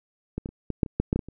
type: clicks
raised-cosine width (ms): 3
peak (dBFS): -16 / -19 / -28 / -15 / -7 / -24 / -9 / -9 / -11 / -19 / -27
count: 11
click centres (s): 0.38 / 0.459 / 0.49 / 0.703 / 0.832 / 0.862 / 1 / 1.129 / 1.16 / 1.192 / 1.286
effects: none